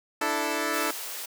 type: chord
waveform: 10% pulse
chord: D suspended second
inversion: none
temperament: equal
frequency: 293.7 / 329.6 / 440 Hz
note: D4 / E4 / A4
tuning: 0 / 0 / 0 cents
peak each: -22 dBFS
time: 0.21-0.91 s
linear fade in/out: 5 ms
type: high-pass noise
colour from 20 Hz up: white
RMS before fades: -36 dBFS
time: 0.73-1.26 s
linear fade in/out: 10 ms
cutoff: 380 Hz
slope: 24 dB/octave
effects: none